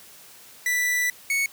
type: tone pair in turn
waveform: 45% pulse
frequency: 1974 / 2216 Hz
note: B6 / C#7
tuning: -1 / -1 cents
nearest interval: major second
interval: 200 cents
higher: second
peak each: -21 dBFS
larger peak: neither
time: 0.66-1.1 / 1.3-1.46 s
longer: first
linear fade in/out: 2 ms
effects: white hiss -48 dBFS RMS until 1.52 s + high-pass 80 Hz 12 dB/octave